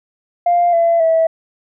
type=tone with pitch steps; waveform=sine; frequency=698.5 / 674.7 / 651.7 Hz; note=F5 / E5 / E5; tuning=0 / +40 / -20 cents; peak=-9 dBFS; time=0.46-1.27 s; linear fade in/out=5 ms; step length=270 ms; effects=tanh soft clip ceiling -6 dBFS